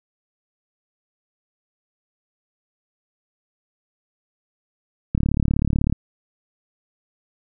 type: click train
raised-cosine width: 5 ms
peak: -7 dBFS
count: 29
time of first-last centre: 5.15-5.926 s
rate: 36.1 Hz
effects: none